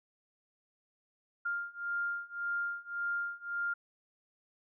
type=beating tone pair; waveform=sine; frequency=1400 / 1401.8 Hz; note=F6 / F6; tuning=+4 / +6 cents; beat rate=1.8 Hz; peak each=-37 / -36 dBFS; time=1.45-3.74 s; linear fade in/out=10 ms; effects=none